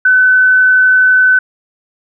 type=tone with frequency modulation; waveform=sine; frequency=1511 Hz; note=F#6; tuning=36 cents sharp; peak=-5 dBFS; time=0.05-1.39 s; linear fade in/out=5 ms; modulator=31.9 Hz; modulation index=0.25; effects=none